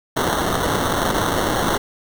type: noise with sample-and-hold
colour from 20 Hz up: violet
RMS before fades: -20 dBFS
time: 0.16-1.78 s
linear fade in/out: 10 ms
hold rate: 2450 Hz
effects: none